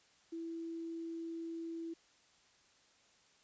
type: tone with quantisation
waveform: sine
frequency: 331 Hz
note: E4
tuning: 7 cents sharp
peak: -40 dBFS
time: 0.32-1.94 s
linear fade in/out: 10 ms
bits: 11
effects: white hiss -68 dBFS RMS until 3.43 s + resampled to 16000 Hz